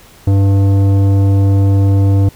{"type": "tone with tanh clipping", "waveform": "sine", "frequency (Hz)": 98.4, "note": "G2", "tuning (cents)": 7, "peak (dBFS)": -9, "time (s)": [0.27, 2.29], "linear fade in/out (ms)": 5, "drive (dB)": 13, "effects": ["pink hiss -42 dBFS RMS until 2.35 s"]}